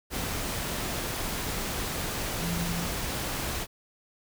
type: tone in noise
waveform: sine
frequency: 170.4 Hz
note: F3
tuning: 42 cents flat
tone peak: -31 dBFS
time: 2.4-2.88 s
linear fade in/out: 50 ms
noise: pink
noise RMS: -32 dBFS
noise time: 0.1-3.67 s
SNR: -2 dB
effects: none